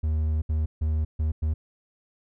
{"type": "tone bursts at uneven times", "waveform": "triangle", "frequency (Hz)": 77.78, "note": "D#2", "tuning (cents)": 0, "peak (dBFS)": -20, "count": 5, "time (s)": [[0.03, 0.42], [0.49, 0.66], [0.81, 1.05], [1.19, 1.32], [1.42, 1.54]], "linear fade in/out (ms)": 10, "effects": []}